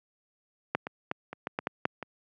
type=clicks; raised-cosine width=0.5 ms; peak=-10 / -19 / -14 / -23 / -16 / -14 / -13 / -10 / -21 dBFS; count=9; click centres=0.75 / 0.869 / 1.114 / 1.33 / 1.471 / 1.589 / 1.671 / 1.854 / 2.027 s; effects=high-pass 150 Hz 12 dB/octave